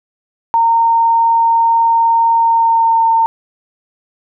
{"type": "tone with pitch glide", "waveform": "sine", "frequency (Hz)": [919, 909], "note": ["A#5", "A#5"], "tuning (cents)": [-25, -44], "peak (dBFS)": -8, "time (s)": [0.54, 3.26], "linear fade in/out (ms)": 0, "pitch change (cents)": -19, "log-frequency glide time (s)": [2.42, 3.08], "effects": []}